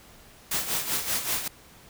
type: noise with tremolo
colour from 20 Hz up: white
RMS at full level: -26 dBFS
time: 0.51-1.48 s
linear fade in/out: 5 ms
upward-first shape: sine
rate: 5.2 Hz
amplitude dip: 65%
effects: pink hiss -52 dBFS RMS until 1.89 s